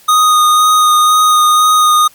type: tone with vibrato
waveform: square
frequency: 1239 Hz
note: D#6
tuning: 8 cents flat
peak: -7 dBFS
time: 0.08-2.08 s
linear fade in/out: 10 ms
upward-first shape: sine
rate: 2 Hz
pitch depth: 12 cents each way
effects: white hiss -44 dBFS RMS until 2.14 s + Opus 48 kbps